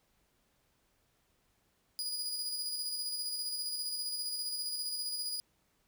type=tone with tremolo; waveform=sawtooth; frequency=4909 Hz; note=D#8; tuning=24 cents flat; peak=-31 dBFS; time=1.99-5.4 s; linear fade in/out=0 ms; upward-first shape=square; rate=15 Hz; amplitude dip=30%; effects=pink hiss -74 dBFS RMS until 5.87 s